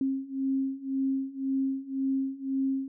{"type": "beating tone pair", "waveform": "sine", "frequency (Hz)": [267.4, 269.3], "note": ["C4", "C#4"], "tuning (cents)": [38, -50], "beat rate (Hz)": 1.9, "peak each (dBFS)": [-31, -29], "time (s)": [0.01, 2.88], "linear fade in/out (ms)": 2, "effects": []}